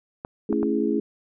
clicks, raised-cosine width 1 ms, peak -18 dBFS, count 3, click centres 0.249 / 0.528 / 0.63 s
sine chord, A major seventh, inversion none, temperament equal with one note detuned, 220 / 277.2 / 331.7 / 415.3 Hz, A3 / C#4 / E4 / G#4, 0 / 0 / +11 / 0 cents, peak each -26 dBFS, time 0.49-1 s, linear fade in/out 5 ms
effects none

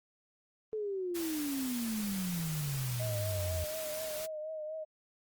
sine exponential sweep, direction down, 440 to 82 Hz, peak -33 dBFS, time 0.73-3.64 s, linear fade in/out 0 ms
white noise, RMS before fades -42 dBFS, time 1.14-4.27 s, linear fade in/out 20 ms
sine tone with vibrato, 622.3 Hz, D#5, in tune, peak -37 dBFS, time 2.99-4.85 s, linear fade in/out 20 ms, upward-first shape triangle, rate 4.1 Hz, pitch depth 48 cents each way
effects Opus 32 kbps

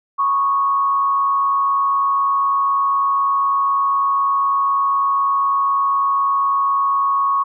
sine tone with frequency modulation, 1106 Hz, C#6, 4 cents flat, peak -14 dBFS, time 0.18-7.44 s, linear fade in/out 20 ms, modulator 108 Hz, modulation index 0.44, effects none

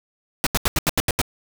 pink noise bursts, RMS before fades -19 dBFS, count 8, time 0.44-1.215 s, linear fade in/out 0 ms, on 26 ms, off 81 ms, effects none

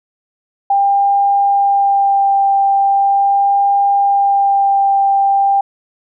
sine tone with vibrato, 795 Hz, G5, 24 cents sharp, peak -9 dBFS, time 0.7-5.61 s, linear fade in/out 5 ms, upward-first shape sine, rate 0.4 Hz, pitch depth 11 cents each way, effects none

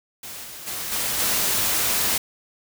white noise with level steps, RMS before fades -36 / -38 / -30 / -25 / -22 dBFS, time 0.23-2.18 s, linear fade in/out 5 ms, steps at 0.43 / 0.66 / 0.91 / 1.18 s, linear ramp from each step 20 ms, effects none

